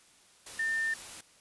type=tone in noise; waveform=sine; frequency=1800 Hz; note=A6; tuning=39 cents sharp; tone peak=-28 dBFS; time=0.59-0.94 s; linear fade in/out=5 ms; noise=white; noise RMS=-45 dBFS; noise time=0.46-1.21 s; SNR=+14 dB; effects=white hiss -61 dBFS RMS until 1.4 s + resampled to 24000 Hz